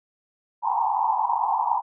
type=band-pass noise; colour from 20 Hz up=white; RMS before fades=-23 dBFS; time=0.62-1.82 s; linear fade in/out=50 ms; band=790 to 1000 Hz; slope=96 dB/octave; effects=none